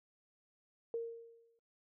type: tone with exponential decay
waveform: sine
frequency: 462 Hz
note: A#4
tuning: 16 cents flat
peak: -33 dBFS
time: 0.94-1.59 s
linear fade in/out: 1 ms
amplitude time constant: 140 ms
effects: noise-tail reverb RT60 0.5 s tail -18 dB re dry